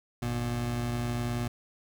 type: tone pair together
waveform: 25% pulse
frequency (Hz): 50.45 / 120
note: G#1 / B2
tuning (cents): -49 / -49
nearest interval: octave + minor third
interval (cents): 1500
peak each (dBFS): -34 / -26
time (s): 0.22-1.48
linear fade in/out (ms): 5
effects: none